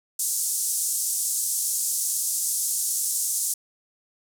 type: band-pass noise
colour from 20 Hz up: white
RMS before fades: -26 dBFS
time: 0.19-3.54 s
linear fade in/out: 5 ms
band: 6400 to 11000 Hz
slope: 24 dB/octave
effects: none